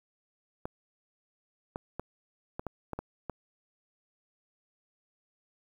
clicks, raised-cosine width 1 ms, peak -21 dBFS, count 8, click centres 0.655 / 1.759 / 1.996 / 2.595 / 2.667 / 2.933 / 2.99 / 3.297 s, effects 9-bit

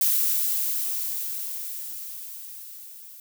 violet noise with level ramp, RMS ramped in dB -21 to -45 dBFS, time 0.01-3.2 s, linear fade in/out 2 ms, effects none

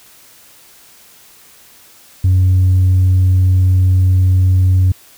triangle tone with tanh clipping, 92.5 Hz, F#2, in tune, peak -8 dBFS, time 2.24-4.92 s, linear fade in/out 5 ms, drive 6 dB, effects white hiss -44 dBFS RMS until 5.17 s

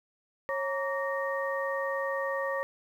sine tone cluster, 547 / 932 / 1147 / 1855 Hz, C#5 / A#5 / D6 / A#6, -23 / -1 / -41 / -9 cents, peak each -31 / -39 / -36 / -35 dBFS, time 0.49-2.63 s, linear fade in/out 0 ms, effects 10-bit

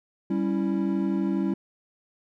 triangle chord, C# diminished, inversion second, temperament equal, 196 / 277.2 / 329.6 Hz, G3 / C#4 / E4, 0 / 0 / 0 cents, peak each -24 / -27 / -26 dBFS, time 0.3-1.54 s, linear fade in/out 5 ms, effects none

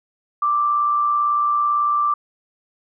sine tone with amplitude modulation, 1176 Hz, D6, 2 cents sharp, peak -14 dBFS, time 0.42-2.14 s, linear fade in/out 5 ms, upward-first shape sine, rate 118 Hz, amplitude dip 35%, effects none

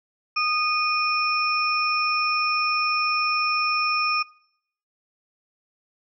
sine tone cluster, 1234 / 2468 / 5360 Hz, D#6 / D#7 / E8, -15 / -15 / +28 cents, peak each -24 / -23 / -27 dBFS, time 0.36-4.23 s, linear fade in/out 10 ms, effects noise-tail reverb RT60 0.7 s tail -23 dB re dry

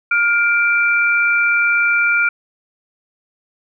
sine tone pair together, 1410.9 / 2349 Hz, F6 / D7, +17 / 0 cents, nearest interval major sixth, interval 883 cents, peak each -14 / -16 dBFS, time 0.11-2.29 s, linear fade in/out 5 ms, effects none

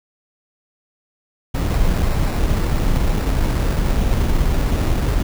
brown noise with sample-and-hold, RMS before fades -17 dBFS, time 1.54-5.23 s, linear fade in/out 10 ms, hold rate 3150 Hz, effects none

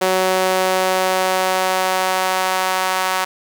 sawtooth tone with high-pass filter sweep, 186.6 Hz, F#3, 15 cents sharp, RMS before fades -18 dBFS, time 0.01-3.25 s, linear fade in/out 10 ms, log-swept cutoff 480 to 930 Hz, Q 1.5, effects none

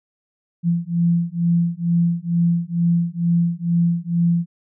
sine beating tone pair, 169.6 / 171.8 Hz, E3 / F3, +50 / -28 cents, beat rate 2.2 Hz, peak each -19 dBFS, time 0.63-4.46 s, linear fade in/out 50 ms, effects none

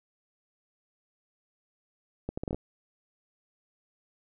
accelerating click train, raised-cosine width 2 ms, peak -19 dBFS, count 7, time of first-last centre 2.29-2.546 s, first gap 85 ms, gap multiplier 0.71, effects none

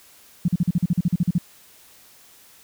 sine tone bursts, 174.61 Hz, F3, in tune, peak -15 dBFS, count 13, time 0.45-1.383 s, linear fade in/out 5 ms, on 33 ms, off 42 ms, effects white hiss -51 dBFS RMS until 2.63 s

